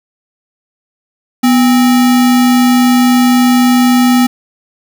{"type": "tone with sample-and-hold", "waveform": "sine", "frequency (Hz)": 246.9, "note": "B3", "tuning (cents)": 0, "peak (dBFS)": -5, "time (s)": [1.43, 4.27], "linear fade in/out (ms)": 10, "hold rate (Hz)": 1050, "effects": []}